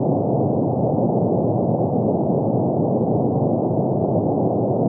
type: band-pass noise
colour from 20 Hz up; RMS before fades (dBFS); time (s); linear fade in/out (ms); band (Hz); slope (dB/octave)
pink; -19; 0-4.88; 5; 110 to 770; 48
effects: none